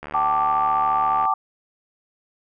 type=click train; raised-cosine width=0.5 ms; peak=-19 dBFS; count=92; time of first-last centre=0.03-1.253 s; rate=74.4 Hz
type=chord; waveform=sine; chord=G suspended second; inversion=none; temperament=equal with one note detuned; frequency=768.7 / 880 / 1174.7 Hz; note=G5 / A5 / D6; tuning=-34 / 0 / 0 cents; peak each=-23 / -23 / -20 dBFS; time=0.14-1.34 s; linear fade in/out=5 ms
effects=none